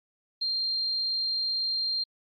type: tone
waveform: sine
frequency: 4186 Hz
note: C8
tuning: in tune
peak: -26 dBFS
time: 0.41-2.04 s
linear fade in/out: 10 ms
effects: Opus 48 kbps